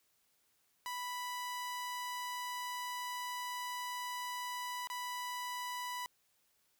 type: tone with dropouts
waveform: sawtooth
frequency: 987.8 Hz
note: B5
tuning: in tune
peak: -35 dBFS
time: 0.86-6.06 s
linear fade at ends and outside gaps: 0 ms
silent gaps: 4.872-4.9 s
effects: white hiss -75 dBFS RMS until 6.79 s